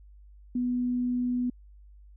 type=tone; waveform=sine; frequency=246.9 Hz; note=B3; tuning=in tune; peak=-25 dBFS; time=0.55-1.5 s; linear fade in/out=5 ms; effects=added 50 Hz sine -49 dBFS peak until 2.16 s